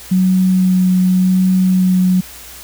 sine tone with vibrato, 185 Hz, F#3, in tune, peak -9 dBFS, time 0.11-2.21 s, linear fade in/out 10 ms, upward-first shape sine, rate 0.89 Hz, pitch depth 11 cents each way, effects added 60 Hz sine -43 dBFS peak until 2.63 s + white hiss -35 dBFS RMS until 2.63 s

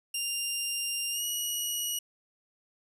15% pulse tone with pitch glide, 2794 to 2906 Hz, F7 to F#7, 0 to -32 cents, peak -23 dBFS, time 0.14-1.99 s, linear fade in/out 5 ms, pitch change +68 cents, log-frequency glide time 1.11-1.24 s, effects none

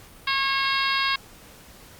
harmonic tone, 544 Hz, C#5, 33 cents flat, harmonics 2 / 3 / 4 / 5 / 6 / 7 / 8 / 9, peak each -26 / -28 / -29 / -30 / -31 / -31 / -32 / -33 dBFS, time 0.27-1.16 s, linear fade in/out 5 ms, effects pink hiss -48 dBFS RMS until 1.99 s + Opus 48 kbps

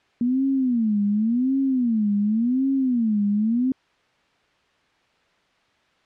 sine tone with vibrato, 234.9 Hz, A#3, 13 cents sharp, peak -18 dBFS, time 0.21-3.72 s, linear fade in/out 2 ms, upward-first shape sine, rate 0.9 Hz, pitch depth 250 cents each way, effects white hiss -62 dBFS RMS until 6.05 s + low-pass 3000 Hz 12 dB/octave

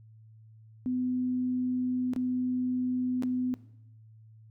sine tone with dropouts, 252 Hz, B3, 35 cents sharp, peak -27 dBFS, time 0.86-3.54 s, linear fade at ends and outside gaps 0 ms, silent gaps 2.135-2.162 / 3.224-3.234 s, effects noise-tail reverb RT60 0.8 s tail -17 dB re dry + added 110 Hz sine -51 dBFS peak until 4.5 s

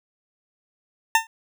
20% pulse tone with exponential decay, 900 Hz, A5, 39 cents sharp, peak -6 dBFS, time 1.15-1.27 s, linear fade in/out 2 ms, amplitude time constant 26 ms, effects none

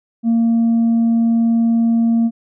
sine tone with tanh clipping, 230.2 Hz, A#3, 22 cents flat, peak -12 dBFS, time 0.23-2.31 s, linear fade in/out 50 ms, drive 1 dB, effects none

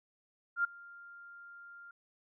sine tone with ADSR envelope, 1396.9 Hz, F6, in tune, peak -25 dBFS, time 0.56-1.91 s, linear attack 83 ms, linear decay 10 ms, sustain -24 dB, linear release 3 ms, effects none

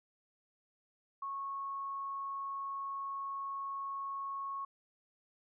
sine tone, 1100 Hz, C#6, 14 cents flat, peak -37 dBFS, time 1.22-4.65 s, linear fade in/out 5 ms, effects none

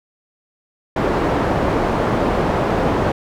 white low-pass noise, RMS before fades -18 dBFS, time 0.96-3.12 s, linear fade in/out 5 ms, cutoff 710 Hz, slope 12 dB/octave, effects none

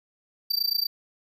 square tone with amplitude modulation, 4661 Hz, D8, 14 cents flat, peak -20 dBFS, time 0.5-0.87 s, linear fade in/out 10 ms, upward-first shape sine, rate 28.2 Hz, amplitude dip 95%, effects none

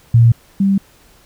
sine tone pair in turn, 116.54 / 196 Hz, A#2 / G3, 0 / 0 cents, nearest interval major sixth, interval 900 cents, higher second, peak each -5 / -10 dBFS, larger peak first, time 0.14-0.32 / 0.6-0.78 s, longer neither, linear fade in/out 5 ms, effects pink hiss -49 dBFS RMS until 1.25 s

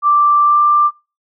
sine tone with pitch glide, 1174.7 to 1183.6 Hz, D6 to D6, 0 to +13 cents, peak -8 dBFS, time 0.02-0.91 s, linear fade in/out 50 ms, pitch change +13 cents, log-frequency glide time 0.43-0.6 s, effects noise-tail reverb RT60 0.3 s tail -24 dB re dry

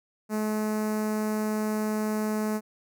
sawtooth tone with notch filter, 214.4 Hz, A3, 45 cents flat, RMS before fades -28 dBFS, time 0.29-2.61 s, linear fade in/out 50 ms, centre 3300 Hz, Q 0.62, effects none

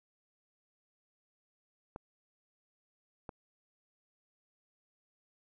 clicks, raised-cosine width 1 ms, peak -28 dBFS, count 2, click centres 1.961 / 3.292 s, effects none

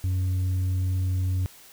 sine tone with tanh clipping, 92.5 Hz, F#2, in tune, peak -23 dBFS, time 0.04-1.46 s, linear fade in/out 0 ms, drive 3 dB, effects white hiss -50 dBFS RMS until 1.72 s

